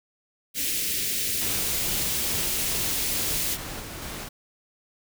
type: band-stop noise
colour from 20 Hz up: white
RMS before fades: -27 dBFS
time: 0.54-3.58 s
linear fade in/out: 50 ms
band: 460 to 2000 Hz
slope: 24 dB/octave
type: noise with tremolo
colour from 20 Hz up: pink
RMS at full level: -35 dBFS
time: 1.41-4.29 s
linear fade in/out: 10 ms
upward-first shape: square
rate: 2.3 Hz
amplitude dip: 25%
effects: none